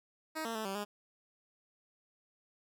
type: tone with pitch steps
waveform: 10% pulse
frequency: 315.4 / 228.1 / 218.9 / 194.3 / 206.2 Hz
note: D#4 / A#3 / A3 / G3 / G#3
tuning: +24 / -37 / -9 / -15 / -12 cents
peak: -28 dBFS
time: 0.35-0.85 s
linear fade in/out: 20 ms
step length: 100 ms
effects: none